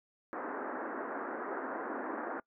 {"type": "band-pass noise", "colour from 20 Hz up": "pink", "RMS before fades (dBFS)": -39, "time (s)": [0.33, 2.4], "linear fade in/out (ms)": 0, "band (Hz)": [250, 1700], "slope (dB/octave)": 48, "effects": ["noise-tail reverb RT60 0.1 s tail -23 dB re dry"]}